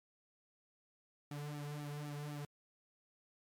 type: tone with flanger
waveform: sawtooth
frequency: 146.83 Hz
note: D3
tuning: in tune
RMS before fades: -44 dBFS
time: 1.31-2.45 s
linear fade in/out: 2 ms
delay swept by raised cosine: 1.9 to 3.7 ms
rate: 3.9 Hz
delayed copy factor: -0.9
effects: MP3 96 kbps